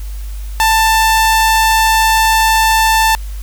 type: tone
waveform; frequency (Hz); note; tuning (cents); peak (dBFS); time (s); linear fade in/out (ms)
sawtooth; 887; A5; +14; -5; 0.6-3.15; 0
effects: added 50 Hz sine -21 dBFS peak until 3.42 s + white hiss -40 dBFS RMS until 3.42 s